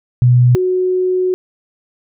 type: tone pair in turn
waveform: sine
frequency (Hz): 123.47 / 368.1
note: B2 / F#4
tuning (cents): 0 / -9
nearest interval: octave + perfect fifth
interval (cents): 1891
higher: second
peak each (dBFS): -6 / -12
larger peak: first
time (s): 0.22-0.55 / 0.55-1.34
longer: second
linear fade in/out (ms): 0
effects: none